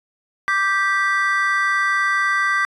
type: chord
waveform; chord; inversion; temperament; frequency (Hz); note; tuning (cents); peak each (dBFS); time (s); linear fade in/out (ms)
triangle; G major; second; just; 1176 / 1568 / 1960; D6 / G6 / B6; +2 / 0 / -14; -19; 0.48-2.65; 0
effects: resampled to 24000 Hz